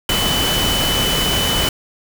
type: tone in noise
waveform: sine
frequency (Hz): 3000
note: F#7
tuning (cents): +23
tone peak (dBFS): -19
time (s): 0.09-1.69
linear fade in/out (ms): 2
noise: pink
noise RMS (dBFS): -19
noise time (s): 0.09-1.69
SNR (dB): -3
effects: none